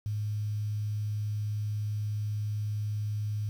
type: tone with quantisation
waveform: sine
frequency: 105.4 Hz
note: G#2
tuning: 26 cents sharp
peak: -29 dBFS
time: 0.06-3.49 s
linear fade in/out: 0 ms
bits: 9
effects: none